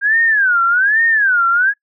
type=tone with vibrato; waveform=sine; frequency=1585 Hz; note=G6; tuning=19 cents sharp; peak=-10 dBFS; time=0.01-1.74 s; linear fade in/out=50 ms; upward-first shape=sine; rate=1.2 Hz; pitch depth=260 cents each way; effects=noise-tail reverb RT60 0.1 s tail -24 dB re dry